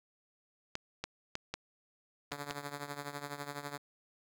clicks, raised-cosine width 0.2 ms, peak -19 dBFS, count 6, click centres 0.754 / 1.04 / 1.354 / 1.54 / 2.32 / 2.509 s
5% pulse tone with tremolo, 143.9 Hz, D3, 35 cents flat, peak -26 dBFS, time 2.31-3.78 s, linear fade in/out 10 ms, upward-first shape triangle, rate 12 Hz, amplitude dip 80%
effects none

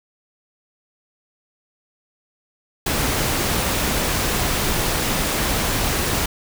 pink noise, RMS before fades -21 dBFS, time 2.86-6.26 s, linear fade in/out 5 ms, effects none

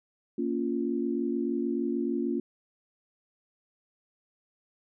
sine chord, Bb minor, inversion none, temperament just, 233.1 / 279.7 / 349.6 Hz, Bb3 / Db4 / F4, 0 / +16 / +2 cents, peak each -31 dBFS, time 0.38-2.4 s, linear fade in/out 5 ms, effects none

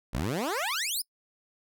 15% pulse exponential sweep, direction up, 51.91 to 5370 Hz, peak -22 dBFS, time 0.13-1.02 s, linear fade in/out 10 ms, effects noise-tail reverb RT60 0.1 s tail -26 dB re dry

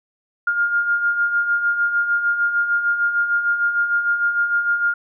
sine beating tone pair, 1406 / 1412.6 Hz, F6 / F6, +11 / +19 cents, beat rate 6.6 Hz, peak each -25 / -17 dBFS, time 0.47-4.94 s, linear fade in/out 5 ms, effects none

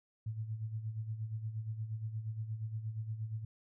sine tone with tremolo, 110 Hz, A2, in tune, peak -34 dBFS, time 0.26-3.45 s, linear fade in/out 5 ms, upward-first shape sine, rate 8.5 Hz, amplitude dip 65%, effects none

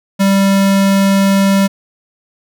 square tone, 195.9 Hz, G3, 1 cent flat, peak -9 dBFS, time 0.19-1.68 s, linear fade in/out 20 ms, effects none

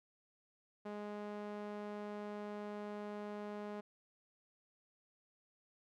sawtooth tone with band-pass filter, 207.7 Hz, G#3, in tune, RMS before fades -45 dBFS, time 0.85-3.81 s, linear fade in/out 10 ms, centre 580 Hz, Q 0.73, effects none

